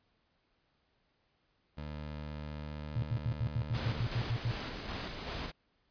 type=tone; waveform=20% pulse; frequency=75.2 Hz; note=D2; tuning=42 cents sharp; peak=-35 dBFS; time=1.77-4.02 s; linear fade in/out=10 ms
type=tone bursts; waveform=sine; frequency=116.54 Hz; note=A#2; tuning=in tune; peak=-29 dBFS; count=11; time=2.96-4.513 s; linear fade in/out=0 ms; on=63 ms; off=86 ms
type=noise with tremolo; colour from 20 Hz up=pink; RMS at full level=-39 dBFS; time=3.73-5.52 s; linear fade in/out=20 ms; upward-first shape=square; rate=2.6 Hz; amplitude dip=30%
effects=pink hiss -75 dBFS RMS until 5.9 s + resampled to 11025 Hz